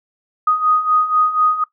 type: beating tone pair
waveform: sine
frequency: 1243 / 1247.1 Hz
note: D#6 / D#6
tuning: -2 / +4 cents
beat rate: 4.1 Hz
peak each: -19 / -14 dBFS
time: 0.47-1.64 s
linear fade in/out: 5 ms
effects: noise-tail reverb RT60 0.1 s tail -18 dB re dry